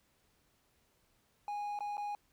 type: tone with dropouts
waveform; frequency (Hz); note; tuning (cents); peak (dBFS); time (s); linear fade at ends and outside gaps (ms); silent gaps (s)
triangle; 825; G#5; -12; -34; 1.48-2.15; 1; 1.79-1.806 / 1.97-1.979
effects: pink hiss -73 dBFS RMS until 2.32 s